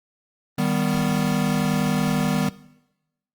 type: chord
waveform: square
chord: Eb augmented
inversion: none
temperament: equal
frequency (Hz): 155.56 / 196 / 246.9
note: Eb3 / G3 / B3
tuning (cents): 0 / 0 / 0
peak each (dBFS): -25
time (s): 0.58-2.49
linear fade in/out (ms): 5
effects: noise-tail reverb RT60 0.9 s tail -19 dB re dry + Opus 32 kbps